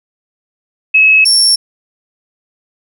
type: tone pair in turn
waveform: sine / 35% pulse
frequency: 2575 / 5456 Hz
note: E7 / F8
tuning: -41 / -41 cents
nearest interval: octave + minor second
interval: 1300 cents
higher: second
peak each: -4 dBFS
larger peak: neither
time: 0.94-1.25 / 1.25-1.56 s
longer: neither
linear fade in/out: 10 ms
effects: none